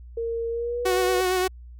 sine tone with pitch glide, 461.5 to 488.1 Hz, A#4 to B4, -17 to -20 cents, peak -25 dBFS, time 0.17-1.21 s, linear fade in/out 5 ms, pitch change +97 cents, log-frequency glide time 0.49-0.86 s
sawtooth tone with vibrato, 369.2 Hz, F#4, 4 cents flat, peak -17 dBFS, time 0.85-1.48 s, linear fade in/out 10 ms, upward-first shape sine, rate 8.7 Hz, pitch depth 28 cents each way
effects added 60 Hz sine -40 dBFS peak until 1.79 s

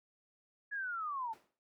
sine linear sweep, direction down, 1700 to 860 Hz, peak -36 dBFS, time 0.71-1.34 s, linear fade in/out 20 ms
brown noise with exponential decay, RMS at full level -44 dBFS, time 1.33-1.59 s, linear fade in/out 1 ms, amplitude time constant 56 ms
effects noise-tail reverb RT60 0.1 s tail -22 dB re dry + high-pass 400 Hz 12 dB/octave

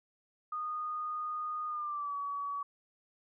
sine tone with pitch glide, 1231 to 1135.4 Hz, D#6 to C#6, -19 to +41 cents, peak -34 dBFS, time 0.52-2.63 s, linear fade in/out 5 ms, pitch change -140 cents, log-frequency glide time 1.67-2.16 s, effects none

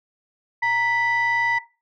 sine tone pair together, 931.6 / 1975.5 Hz, A#5 / B6, -1 / 0 cents, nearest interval octave + minor second, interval 1301 cents, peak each -21 / -20 dBFS, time 0.62-1.59 s, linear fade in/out 10 ms, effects noise-tail reverb RT60 0.3 s tail -17 dB re dry + tanh soft clip ceiling -14 dBFS

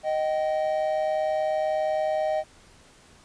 triangle tone pair together, 622.3 / 771.2 Hz, D#5 / G5, 0 / -28 cents, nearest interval major third, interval 372 cents, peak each -22 / -27 dBFS, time 0.03-2.44 s, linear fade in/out 50 ms, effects pink hiss -54 dBFS RMS until 3.24 s + resampled to 22050 Hz

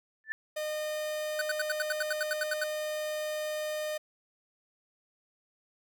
sine tone with exponential growth, 1760 Hz, A6, in tune, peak -27 dBFS, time 0.24-0.32 s, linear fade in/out 0 ms, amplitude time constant 17 ms
45% pulse tone, 611 Hz, D#5, 32 cents flat, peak -32 dBFS, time 0.56-3.98 s, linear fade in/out 10 ms
square tone bursts, 1500 Hz, F#6, 23 cents sharp, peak -29 dBFS, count 13, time 1.39-2.638 s, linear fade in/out 2 ms, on 24 ms, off 78 ms
effects none

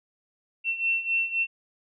sine beating tone pair, 2700 / 2703.8 Hz, E7 / E7, +41 / +43 cents, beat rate 3.8 Hz, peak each -29 / -25 dBFS, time 0.64-1.47 s, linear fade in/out 50 ms, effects none

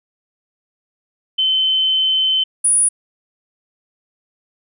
sine tone pair in turn, 3067 / 9737 Hz, G7 / D#9, -38 / -39 cents, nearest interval octave + minor sixth, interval 1999 cents, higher second, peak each -13 / -11 dBFS, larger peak second, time 1.38-2.44 / 2.64-2.89 s, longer first, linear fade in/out 10 ms, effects none

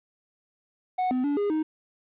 triangle tone with pitch steps, 737 / 253.9 / 288 / 409 / 312 Hz, F#5 / B3 / D4 / G#4 / D#4, -7 / +48 / -34 / -26 / +5 cents, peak -21 dBFS, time 0.98-1.63 s, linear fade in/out 10 ms, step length 130 ms, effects resampled to 8000 Hz + 10-bit

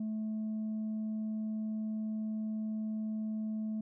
sine tone, 217 Hz, A3, 24 cents flat, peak -31 dBFS, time 0-3.81 s, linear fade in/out 5 ms, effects tanh soft clip ceiling -32 dBFS

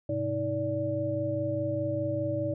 sine tone cluster, 105.2 / 130.1 / 316.4 / 579 Hz, G#2 / C3 / D#4 / D5, +23 / -9 / +29 / -25 cents, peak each -35 / -36 / -33 / -30 dBFS, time 0.09-2.54 s, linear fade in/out 5 ms, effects none

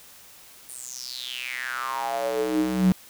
square tone with high-pass filter sweep, 62.9 Hz, B1, 32 cents sharp, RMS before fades -27 dBFS, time 0.69-2.92 s, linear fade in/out 0 ms, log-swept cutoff 9700 to 170 Hz, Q 7, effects white hiss -49 dBFS RMS until 3.09 s

